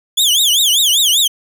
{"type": "tone with vibrato", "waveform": "sawtooth", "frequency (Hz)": 3322, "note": "G#7", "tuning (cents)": 0, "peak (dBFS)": -7, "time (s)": [0.17, 1.28], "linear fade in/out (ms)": 10, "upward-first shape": "triangle", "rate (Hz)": 5.1, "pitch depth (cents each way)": 270, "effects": []}